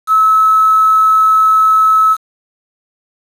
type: tone with quantisation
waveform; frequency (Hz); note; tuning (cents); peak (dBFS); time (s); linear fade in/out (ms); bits
sine; 1296; E6; -30; -6; 0.07-2.17; 50; 5
effects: resampled to 32000 Hz